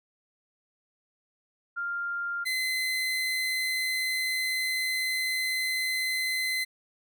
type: tone pair in turn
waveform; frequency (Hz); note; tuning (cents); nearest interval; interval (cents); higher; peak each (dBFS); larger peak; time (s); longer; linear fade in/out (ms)
sine / 30% pulse; 1396.9 / 2046; F6 / C7; 0 / -39; perfect fifth; 661; second; -29 / -24; second; 1.76-2.45 / 2.45-6.65; second; 20
effects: none